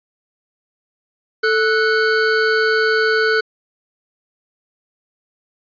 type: tone pair together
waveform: square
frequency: 440 / 1478.1 Hz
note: A4 / F#6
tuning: 0 / -2 cents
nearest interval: octave + major sixth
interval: 2098 cents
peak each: -17 dBFS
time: 1.43-3.41 s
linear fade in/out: 10 ms
effects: resampled to 11025 Hz